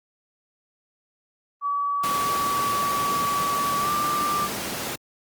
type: tone with pitch glide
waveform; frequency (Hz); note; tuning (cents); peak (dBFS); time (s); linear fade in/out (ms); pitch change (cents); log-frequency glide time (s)
sine; 1142 to 1180.9; D6 to D6; -49 to +9; -22; 1.61-4.49; 50; +58; 3.78-3.9
type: noise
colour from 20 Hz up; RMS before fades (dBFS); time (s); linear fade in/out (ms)
pink; -29; 2.03-4.96; 10
effects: high-pass 150 Hz 12 dB/octave + Opus 32 kbps